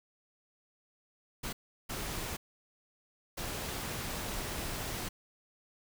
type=noise bursts at uneven times; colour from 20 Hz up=pink; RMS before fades=-38 dBFS; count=3; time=1.43-1.53 / 1.89-2.37 / 3.37-5.09 s; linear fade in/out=10 ms; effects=none

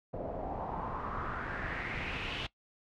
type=noise with low-pass filter sweep; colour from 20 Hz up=pink; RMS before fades=-38 dBFS; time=0.13-2.47 s; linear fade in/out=10 ms; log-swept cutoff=580 to 3200 Hz; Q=3.7; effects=noise-tail reverb RT60 0.1 s tail -19 dB re dry

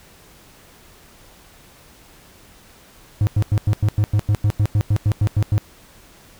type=tone bursts; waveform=triangle; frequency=104.2 Hz; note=G#2; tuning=6 cents sharp; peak=-11 dBFS; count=16; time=3.21-5.58 s; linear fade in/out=0 ms; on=60 ms; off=94 ms; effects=pink hiss -48 dBFS RMS until 6.39 s

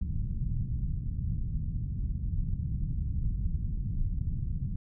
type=low-pass noise; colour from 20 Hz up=pink; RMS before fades=-31 dBFS; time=0.01-4.76 s; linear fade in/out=5 ms; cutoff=160 Hz; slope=24 dB/octave; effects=none

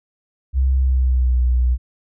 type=tone with pitch glide; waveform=sine; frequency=65.8 to 61.75 Hz; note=C2 to B1; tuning=+10 to 0 cents; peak=-13 dBFS; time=0.53-1.78 s; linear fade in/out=50 ms; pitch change=-110 cents; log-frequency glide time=0.76-1.4 s; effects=none

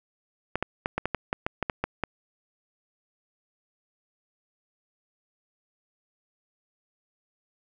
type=clicks; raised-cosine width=0.5 ms; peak=-11 dBFS; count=12; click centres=0.556 / 0.626 / 0.859 / 0.98 / 1.056 / 1.147 / 1.329 / 1.465 / 1.627 / 1.698 / 1.84 / 2.037 s; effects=none

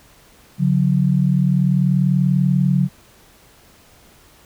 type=tone pair together; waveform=sine; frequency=141.7 / 182 Hz; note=C#3 / F#3; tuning=+38 / -28 cents; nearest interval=major third; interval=434 cents; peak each=-16 dBFS; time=0.58-2.89 s; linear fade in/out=50 ms; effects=pink hiss -50 dBFS RMS until 4.45 s

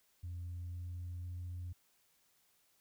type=tone with pitch steps; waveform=sine; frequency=87.31 / 87.92 / 88.53 Hz; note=F2 / F2 / F2; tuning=0 / +12 / +24 cents; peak=-39 dBFS; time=0.23-1.73 s; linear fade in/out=10 ms; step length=500 ms; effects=tanh soft clip ceiling -38 dBFS + white hiss -73 dBFS RMS until 2.8 s

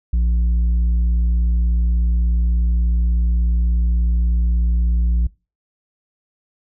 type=tone with tanh clipping; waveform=sine; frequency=58.27 Hz; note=A#1; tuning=in tune; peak=-15 dBFS; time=0.13-5.27 s; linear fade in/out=5 ms; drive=5 dB; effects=noise-tail reverb RT60 0.3 s tail -23 dB re dry

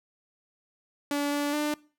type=tone with pitch steps; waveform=sawtooth; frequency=287.7 / 289.4 / 298.2 Hz; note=D4 / D4 / D4; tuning=-36 / -25 / +27 cents; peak=-22 dBFS; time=1.11-1.74 s; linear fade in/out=2 ms; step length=210 ms; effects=noise-tail reverb RT60 0.4 s tail -23 dB re dry

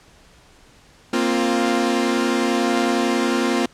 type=chord; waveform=sawtooth; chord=Bb suspended second; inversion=none; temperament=equal with one note detuned; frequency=233.1 / 264.1 / 349.2 Hz; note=Bb3 / C4 / F4; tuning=0 / +16 / 0 cents; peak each=-18 dBFS; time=1.13-3.66 s; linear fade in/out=5 ms; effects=pink hiss -51 dBFS RMS until 3.73 s + low-pass 8000 Hz 12 dB/octave

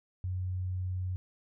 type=tone; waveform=sine; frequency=91.9 Hz; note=F#2; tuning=11 cents flat; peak=-31 dBFS; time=0.24-1.16 s; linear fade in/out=0 ms; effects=none

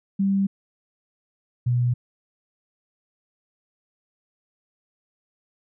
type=tone pair in turn; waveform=sine; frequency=196 / 122.28 Hz; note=G3 / B2; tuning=0 / -17 cents; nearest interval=minor sixth; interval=817 cents; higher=first; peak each=-18 / -18 dBFS; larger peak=neither; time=0.19-0.47 / 1.66-1.94 s; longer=neither; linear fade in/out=10 ms; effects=none

